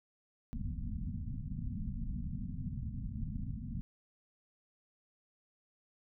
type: low-pass noise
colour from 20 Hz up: pink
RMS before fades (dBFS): -39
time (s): 0.53-3.81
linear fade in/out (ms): 0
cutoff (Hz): 250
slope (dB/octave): 96
effects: none